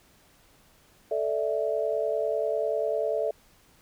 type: chord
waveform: sine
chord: A suspended fourth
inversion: none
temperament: equal with one note detuned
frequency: 440 / 587.3 / 657.4 Hz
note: A4 / D5 / E5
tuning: 0 / 0 / -5 cents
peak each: -29 dBFS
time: 1.11-3.31 s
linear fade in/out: 5 ms
effects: pink hiss -60 dBFS RMS until 3.81 s